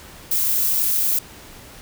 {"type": "noise with amplitude modulation", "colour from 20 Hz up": "violet", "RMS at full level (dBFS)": -17, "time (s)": [0.31, 1.19], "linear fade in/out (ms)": 5, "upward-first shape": "sine", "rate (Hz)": 278, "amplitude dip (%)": 55, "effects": ["pink hiss -42 dBFS RMS until 1.81 s"]}